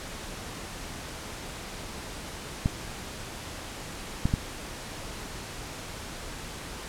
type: clicks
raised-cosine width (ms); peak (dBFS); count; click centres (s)
5; -11; 3; 2.659 / 4.255 / 4.339
effects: pink hiss -39 dBFS RMS until 6.88 s + low-pass 10000 Hz 12 dB/octave